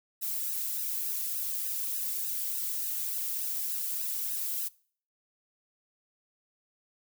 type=noise with flanger; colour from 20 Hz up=violet; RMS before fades=-33 dBFS; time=0.21-4.69 s; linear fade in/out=20 ms; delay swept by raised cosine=0.88 to 2.18 ms; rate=3.4 Hz; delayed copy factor=-1; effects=noise-tail reverb RT60 0.5 s tail -23 dB re dry